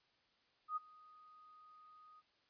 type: tone with ADSR envelope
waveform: sine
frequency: 1244.5 Hz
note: D#6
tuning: in tune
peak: -35 dBFS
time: 0.68-2.22 s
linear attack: 84 ms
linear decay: 20 ms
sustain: -24 dB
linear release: 35 ms
effects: white hiss -75 dBFS RMS until 2.49 s + resampled to 11025 Hz